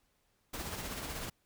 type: noise with tremolo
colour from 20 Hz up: pink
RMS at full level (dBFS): -39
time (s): 0.53-1.3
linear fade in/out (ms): 10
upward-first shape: sine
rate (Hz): 16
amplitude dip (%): 40
effects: pink hiss -75 dBFS RMS until 1.45 s